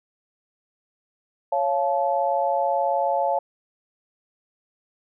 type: chord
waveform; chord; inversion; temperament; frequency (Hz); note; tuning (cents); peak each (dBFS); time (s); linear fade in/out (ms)
sine; Db augmented; none; just; 554.4 / 693 / 866.2; Db5 / F5 / A5; 0 / -14 / -27; -24; 1.52-3.39; 5
effects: none